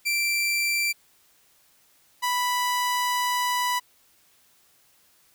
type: tone pair in turn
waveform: sawtooth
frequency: 2349 / 987.6 Hz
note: D7 / B5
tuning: 0 / 0 cents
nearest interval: octave + minor third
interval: 1500 cents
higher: first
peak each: -19 dBFS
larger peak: neither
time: 0.05-0.93 / 2.22-3.8 s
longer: second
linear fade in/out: 20 ms
effects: white hiss -61 dBFS RMS until 5.34 s